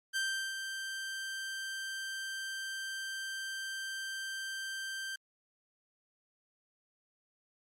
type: tone with ADSR envelope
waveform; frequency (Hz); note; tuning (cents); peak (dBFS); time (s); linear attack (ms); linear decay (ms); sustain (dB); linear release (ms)
sawtooth; 1568; G6; 0; -27; 0.13-5.16; 33; 370; -7; 6
effects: low-pass 12000 Hz 12 dB/octave + Opus 48 kbps